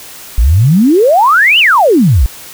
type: exponential two-way sweep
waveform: sine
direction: up then down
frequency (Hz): 51.3 to 3080 to 51.3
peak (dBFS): -4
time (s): 0.38-2.26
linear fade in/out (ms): 0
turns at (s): 1.59
effects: white hiss -31 dBFS RMS until 2.53 s